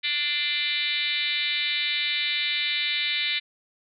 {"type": "tone with frequency modulation", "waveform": "sine", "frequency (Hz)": 2979, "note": "F#7", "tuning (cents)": 11, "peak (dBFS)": -23, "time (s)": [0.03, 3.4], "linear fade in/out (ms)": 20, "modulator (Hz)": 305, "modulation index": 3.5, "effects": []}